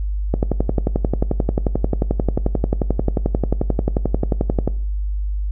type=click train; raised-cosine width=2 ms; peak=-4 dBFS; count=50; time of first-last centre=0.34-4.676 s; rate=11.3 Hz; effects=noise-tail reverb RT60 0.5 s tail -19 dB re dry + added 50 Hz sine -19 dBFS peak until 5.51 s